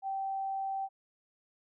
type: tone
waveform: sine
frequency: 777 Hz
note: G5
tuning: 16 cents flat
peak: -32 dBFS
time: 0.02-0.89 s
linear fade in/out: 50 ms
effects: none

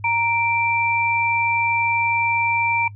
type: tone pair together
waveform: sine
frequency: 932.2 / 2349 Hz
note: A#5 / D7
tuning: 0 / 0 cents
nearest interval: octave + major third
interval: 1600 cents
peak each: -20 dBFS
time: 0.04-2.88 s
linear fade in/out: 5 ms
effects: noise-tail reverb RT60 0.1 s tail -24 dB re dry + added 102 Hz sine -35 dBFS peak until 2.95 s

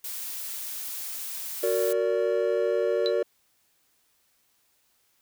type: noise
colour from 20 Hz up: blue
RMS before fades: -35 dBFS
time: 0.04-1.93 s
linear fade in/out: 5 ms
type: chord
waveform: triangle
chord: Gb augmented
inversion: none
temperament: just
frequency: 370 / 462.5 / 578.1 Hz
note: Gb4 / Bb4 / D5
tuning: 0 / -14 / -27 cents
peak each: -26 / -24 / -25 dBFS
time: 1.63-3.23 s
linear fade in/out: 5 ms
type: tone with exponential decay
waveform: sine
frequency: 4000 Hz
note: B7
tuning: 21 cents sharp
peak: -23 dBFS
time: 3.06-3.14 s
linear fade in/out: 0 ms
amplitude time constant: 17 ms
effects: white hiss -68 dBFS RMS until 5.21 s

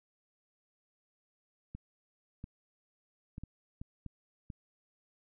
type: clicks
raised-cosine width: 5 ms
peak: -30 dBFS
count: 7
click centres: 1.75 / 2.441 / 3.381 / 3.436 / 3.815 / 4.063 / 4.502 s
effects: none

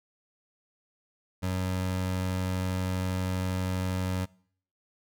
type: tone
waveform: 25% pulse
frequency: 92.5 Hz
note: F#2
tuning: in tune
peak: -24 dBFS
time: 1.42-4.26 s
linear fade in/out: 20 ms
effects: noise-tail reverb RT60 0.6 s tail -24 dB re dry

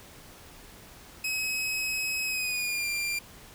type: tone with pitch glide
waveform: sawtooth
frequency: 2553 to 2382 Hz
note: D#7 to D7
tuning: +44 to +24 cents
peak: -25 dBFS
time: 1.24-3.19 s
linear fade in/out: 5 ms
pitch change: -120 cents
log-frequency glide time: 2.27-2.87 s
effects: pink hiss -50 dBFS RMS until 3.54 s

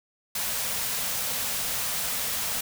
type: band-stop noise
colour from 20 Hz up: white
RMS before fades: -29 dBFS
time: 0.35-2.61 s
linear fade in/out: 5 ms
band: 270 to 420 Hz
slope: 96 dB/octave
effects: none

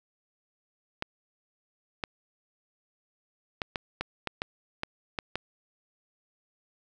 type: clicks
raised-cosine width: 0.3 ms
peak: -14 dBFS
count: 10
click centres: 1.024 / 2.038 / 3.618 / 3.758 / 4.01 / 4.273 / 4.419 / 4.834 / 5.188 / 5.356 s
effects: none

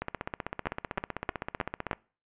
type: two click trains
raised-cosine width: 0.5 ms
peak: -13 / -17 dBFS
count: 5 / 31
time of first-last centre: 0.67-1.912 / 0.02-1.931 s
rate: 3.22 / 15.7 Hz
effects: noise-tail reverb RT60 0.4 s tail -24 dB re dry + resampled to 8000 Hz

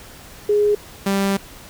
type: tone pair in turn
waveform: sine / sawtooth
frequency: 415.3 / 196.73 Hz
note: G#4 / G3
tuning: 0 / +6 cents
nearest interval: octave + minor second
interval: 1294 cents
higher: first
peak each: -13 dBFS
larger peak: neither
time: 0.49-0.75 / 1.06-1.37 s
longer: second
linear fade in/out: 5 ms
effects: pink hiss -41 dBFS RMS until 1.69 s

